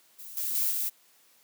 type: noise with level steps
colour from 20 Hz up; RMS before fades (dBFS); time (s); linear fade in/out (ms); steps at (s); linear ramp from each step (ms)
violet; -44 / -31 / -27 / -30; 0.18-0.9; 20; 0.37 / 0.55 / 0.71; 2
effects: white hiss -62 dBFS RMS until 1.43 s + high-pass 200 Hz 12 dB/octave